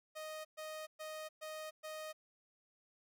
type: tone bursts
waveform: sawtooth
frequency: 622.3 Hz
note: D#5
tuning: in tune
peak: -40 dBFS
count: 5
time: 0.15-2.13 s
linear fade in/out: 20 ms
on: 300 ms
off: 120 ms
effects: none